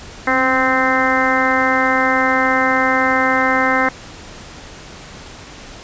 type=harmonic tone with a mistuned harmonic; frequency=260 Hz; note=C4; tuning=11 cents flat; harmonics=1 / 2 / 3 / 4 / 5 / 6 / 7 / 8; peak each=-21 / -21 / -21 / -21 / -21 / -21 / -21 / -21 dBFS; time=0.27-3.89 s; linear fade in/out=5 ms; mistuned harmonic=1; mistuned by=+32 cents; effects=pink hiss -36 dBFS RMS until 5.83 s + resampled to 16000 Hz